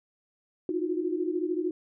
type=tone cluster; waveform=sine; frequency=312.7 / 351.4 / 364.7 Hz; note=D#4 / F4 / F#4; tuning=+9 / +11 / -25 cents; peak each=-31 dBFS; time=0.69-1.71 s; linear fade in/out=2 ms; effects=none